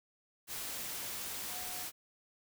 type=tone in noise; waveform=sine; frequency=729 Hz; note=F#5; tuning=26 cents flat; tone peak=-50 dBFS; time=1.47-1.86 s; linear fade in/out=50 ms; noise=white; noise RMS=-41 dBFS; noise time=0.47-1.92 s; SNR=-12 dB; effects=none